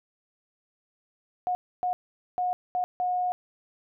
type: tone bursts at uneven times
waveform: sine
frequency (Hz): 724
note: F#5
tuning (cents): -38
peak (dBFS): -24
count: 5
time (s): 1.47-1.55 / 1.83-1.93 / 2.38-2.53 / 2.75-2.84 / 3-3.32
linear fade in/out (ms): 0
effects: none